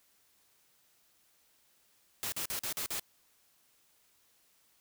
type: noise bursts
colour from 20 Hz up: white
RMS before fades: -36 dBFS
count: 6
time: 2.23-2.996 s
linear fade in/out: 0 ms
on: 91 ms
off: 44 ms
effects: white hiss -69 dBFS RMS until 4.8 s